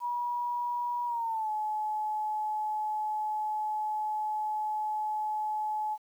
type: tone with pitch glide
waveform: sine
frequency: 965 to 854.8 Hz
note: B5 to G#5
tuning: -40 to +50 cents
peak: -29 dBFS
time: 0-5.98 s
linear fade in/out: 50 ms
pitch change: -210 cents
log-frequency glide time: 1.06-1.5 s
effects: 10-bit